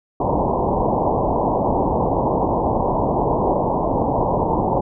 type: low-pass noise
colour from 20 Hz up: white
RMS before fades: -19 dBFS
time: 0.2-4.81 s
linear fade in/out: 5 ms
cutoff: 1000 Hz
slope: 96 dB/octave
effects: none